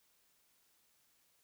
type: silence
effects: white hiss -73 dBFS RMS until 1.43 s